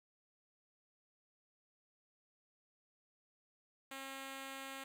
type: tone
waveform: 5% pulse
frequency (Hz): 270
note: C#4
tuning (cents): -45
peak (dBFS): -34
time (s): 3.91-4.84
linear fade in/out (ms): 5
effects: none